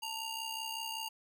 sawtooth ring-modulated tone, 1864.7 Hz, A#6, in tune, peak -31 dBFS, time 0.02-1.09 s, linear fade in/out 10 ms, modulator 965 Hz, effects none

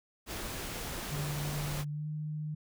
pink noise, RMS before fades -39 dBFS, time 0.26-1.85 s, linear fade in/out 50 ms
sine tone with pitch glide, 146.83 to 152.45 Hz, D3 to D#3, 0 to -35 cents, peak -34 dBFS, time 1.11-2.55 s, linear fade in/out 10 ms, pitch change +65 cents, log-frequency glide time 1.86-2.07 s
effects none

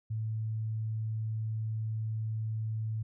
sine tone, 110 Hz, A2, in tune, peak -31 dBFS, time 0.1-3.03 s, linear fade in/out 10 ms, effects none

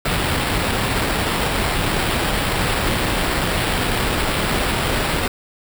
pink noise with sample-and-hold, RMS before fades -20 dBFS, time 0.05-5.28 s, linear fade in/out 5 ms, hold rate 6300 Hz, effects none

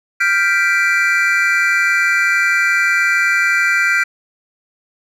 triangle chord, G dominant seventh, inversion third, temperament equal, 1396.9 / 1568 / 1975.5 / 2349 Hz, F6 / G6 / B6 / D7, 0 / 0 / 0 / 0 cents, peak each -16 dBFS, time 0.2-4.04 s, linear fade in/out 10 ms, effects none

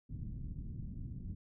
pink low-pass noise, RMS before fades -43 dBFS, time 0.09-1.35 s, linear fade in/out 10 ms, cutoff 210 Hz, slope 24 dB/octave, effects none

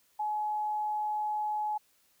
sine tone, 847 Hz, G#5, 34 cents sharp, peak -29 dBFS, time 0.19-1.78 s, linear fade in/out 10 ms, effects white hiss -68 dBFS RMS until 2.2 s

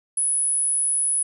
sine tone, 10150 Hz, D#9, 33 cents sharp, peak -19 dBFS, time 0.17-1.23 s, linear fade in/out 5 ms, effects none

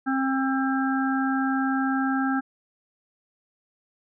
harmonic tone, 266.5 Hz, C4, 32 cents sharp, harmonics 1 / 3 / 5 / 6, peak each -23 / -30 / -31 / -31 dBFS, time 0.06-2.41 s, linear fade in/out 20 ms, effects none

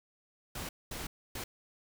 pink noise bursts at uneven times, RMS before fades -40 dBFS, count 3, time 0.55-0.69 / 0.91-1.07 / 1.35-1.44 s, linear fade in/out 5 ms, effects none

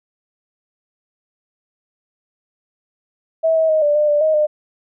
sine tone with pitch steps, 648 / 642 / 626 / 588 / 600 / 589 / 627 / 604 Hz, E5 / E5 / D#5 / D5 / D5 / D5 / D#5 / D5, -30 / -46 / +10 / +2 / +37 / +5 / +13 / +48 cents, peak -12 dBFS, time 3.43-4.47 s, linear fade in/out 20 ms, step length 130 ms, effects none

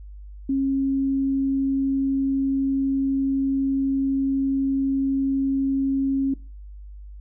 sine tone, 271.2 Hz, C#4, 38 cents flat, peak -19 dBFS, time 0.49-6.34 s, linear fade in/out 5 ms, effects noise-tail reverb RT60 0.3 s tail -20 dB re dry + added 50 Hz sine -37 dBFS peak until 7.2 s

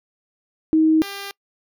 sine / 5% pulse tone pair in turn, 316.1 / 398.3 Hz, D#4 / G4, +27 / +28 cents, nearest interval major third, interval 401 cents, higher second, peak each -12 / -19 dBFS, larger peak first, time 0.73-1.02 / 1.02-1.31 s, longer neither, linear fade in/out 0 ms, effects noise-tail reverb RT60 0.1 s tail -25 dB re dry

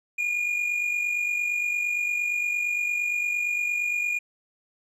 triangle tone with amplitude modulation, 2432 Hz, D#7, 40 cents flat, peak -20 dBFS, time 0.18-4.19 s, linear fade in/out 10 ms, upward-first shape sine, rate 48.7 Hz, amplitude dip 50%, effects resampled to 32000 Hz

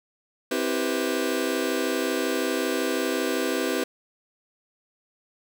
sawtooth chord, C major seventh, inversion none, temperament just, 261.6 / 327 / 392.4 / 490.5 Hz, C4 / E4 / G4 / B4, 0 / -14 / +2 / -12 cents, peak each -25 dBFS, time 0.51-3.84 s, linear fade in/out 5 ms, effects none

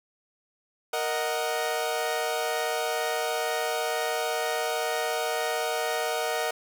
sawtooth chord, D# minor, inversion second, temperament equal, 466.2 / 622.3 / 740 Hz, A#4 / D#5 / F#5, 0 / 0 / 0 cents, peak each -27 dBFS, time 0.93-6.51 s, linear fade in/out 5 ms, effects none

